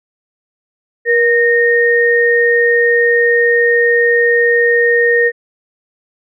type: tone pair together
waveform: sine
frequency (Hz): 474.5 / 1847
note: A#4 / A#6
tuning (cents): +31 / -16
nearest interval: 2 octaves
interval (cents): 2353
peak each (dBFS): -11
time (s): 1.05-5.32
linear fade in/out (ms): 50
effects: none